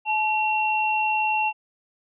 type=tone pair together; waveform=sine; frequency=861 / 2729 Hz; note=A5 / F7; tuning=-38 / -41 cents; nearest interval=octave + minor sixth; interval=1997 cents; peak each=-22 / -24 dBFS; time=0.05-1.53 s; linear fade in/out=50 ms; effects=none